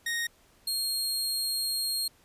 sawtooth tone pair in turn, 1864.7 / 4245 Hz, A#6 / C8, 0 / +24 cents, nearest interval octave + major second, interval 1424 cents, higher second, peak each -25 dBFS, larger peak neither, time 0.06-0.27 / 0.67-2.08 s, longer second, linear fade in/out 5 ms, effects pink hiss -62 dBFS RMS until 2.24 s + resampled to 32000 Hz

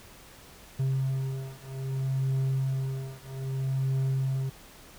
triangle beating tone pair, 133.1 / 133.72 Hz, C3 / C3, +30 / +38 cents, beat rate 0.62 Hz, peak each -28 dBFS, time 0.79-4.5 s, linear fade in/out 10 ms, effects pink hiss -51 dBFS RMS until 4.98 s

